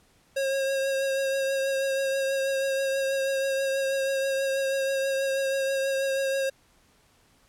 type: tone with vibrato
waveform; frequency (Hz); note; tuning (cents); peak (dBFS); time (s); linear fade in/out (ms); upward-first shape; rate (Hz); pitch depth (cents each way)
square; 541; C#5; -42; -25; 0.36-6.5; 10; triangle; 6.2; 22
effects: pink hiss -62 dBFS RMS until 7.48 s + low-pass 12000 Hz 12 dB/octave

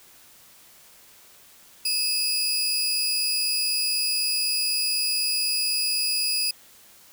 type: tone pair together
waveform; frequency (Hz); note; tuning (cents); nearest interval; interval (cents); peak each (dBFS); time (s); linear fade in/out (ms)
sawtooth; 2600 / 4912; E7 / D#8; -24 / -23; major seventh; 1101; -28 / -20; 1.85-6.51; 5
effects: white hiss -52 dBFS RMS until 7.12 s

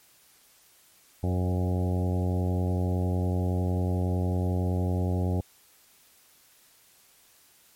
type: harmonic tone with a mistuned harmonic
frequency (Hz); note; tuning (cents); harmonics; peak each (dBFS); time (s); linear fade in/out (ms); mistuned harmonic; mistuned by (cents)
90.9; F#2; -30; 1 / 2 / 3 / 4 / 5 / 6 / 7 / 8 / 9; -25 / -31 / -35 / -37 / -39 / -41 / -42 / -43 / -44; 1.23-5.41; 5; 6; +18
effects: white hiss -59 dBFS RMS until 7.75 s + MP3 64 kbps

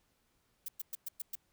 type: noise bursts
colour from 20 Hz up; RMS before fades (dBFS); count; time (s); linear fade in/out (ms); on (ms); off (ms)
violet; -39; 6; 0.66-1.354; 5; 24; 110
effects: pink hiss -75 dBFS RMS until 1.52 s

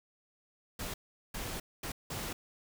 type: noise bursts at uneven times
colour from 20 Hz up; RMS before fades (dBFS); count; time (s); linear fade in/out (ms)
pink; -39; 4; 0.79-0.94 / 1.34-1.6 / 1.83-1.92 / 2.1-2.33; 5
effects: none

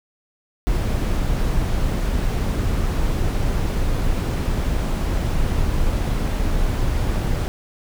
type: noise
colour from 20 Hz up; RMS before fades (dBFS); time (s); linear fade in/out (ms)
brown; -20; 0.67-7.48; 0
effects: none

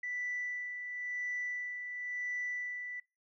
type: tone with tremolo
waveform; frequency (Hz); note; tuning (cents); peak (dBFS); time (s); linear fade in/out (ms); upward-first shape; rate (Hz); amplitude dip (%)
sine; 1975.5; B6; 0; -33; 0.03-3; 5; sine; 0.96; 50
effects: noise-tail reverb RT60 0.3 s tail -26 dB re dry + tanh soft clip ceiling -30 dBFS

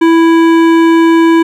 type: tone with hard clipping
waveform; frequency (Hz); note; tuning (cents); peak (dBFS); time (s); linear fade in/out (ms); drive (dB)
sine; 330.2; E4; +3; -6; 0.01-1.43; 10; 14
effects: none

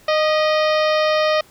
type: harmonic tone with a mistuned harmonic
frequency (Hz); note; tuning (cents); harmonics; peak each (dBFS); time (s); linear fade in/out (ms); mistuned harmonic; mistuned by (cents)
616; D#5; -17; 1 / 2 / 3 / 4 / 5 / 6 / 7 / 8 / 9; -16 / -22 / -26 / -28 / -30 / -32 / -33 / -34 / -35; 0.08-1.41; 5; 3; +54
effects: pink hiss -50 dBFS RMS until 1.5 s

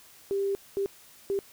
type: tone bursts at uneven times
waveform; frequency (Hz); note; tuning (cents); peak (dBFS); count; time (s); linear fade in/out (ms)
sine; 395.4; G4; +15; -25; 3; 0.31-0.55 / 0.77-0.86 / 1.3-1.39; 0
effects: white hiss -54 dBFS RMS until 1.52 s

